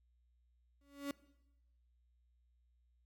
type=tone with exponential growth; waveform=35% pulse; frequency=282.1 Hz; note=C#4; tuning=30 cents sharp; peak=-34 dBFS; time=0.81-1.11 s; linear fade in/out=2 ms; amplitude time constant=64 ms; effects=noise-tail reverb RT60 0.9 s tail -20 dB re dry + added 60 Hz sine -70 dBFS peak until 3.05 s